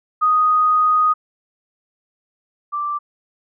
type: tone pair in turn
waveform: sine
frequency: 1244.5 / 1174.7 Hz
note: D#6 / D6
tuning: 0 / 0 cents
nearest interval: minor second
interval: 100 cents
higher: first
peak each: -12 / -20 dBFS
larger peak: first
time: 0.21-1.14 / 2.72-2.99 s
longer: first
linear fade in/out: 20 ms
effects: none